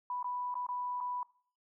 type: tone with dropouts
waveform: sine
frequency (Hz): 987.8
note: B5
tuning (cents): 0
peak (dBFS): -34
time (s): 0.1-1.23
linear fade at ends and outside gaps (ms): 2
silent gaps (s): 0.228-0.243 / 0.542-0.553 / 0.666-0.688 / 1.004-1.009
effects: noise-tail reverb RT60 0.5 s tail -21 dB re dry